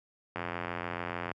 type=click train; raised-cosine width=0.5 ms; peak=-19 dBFS; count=84; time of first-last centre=0.36-1.315 s; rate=86.9 Hz; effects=high-pass 80 Hz 12 dB/octave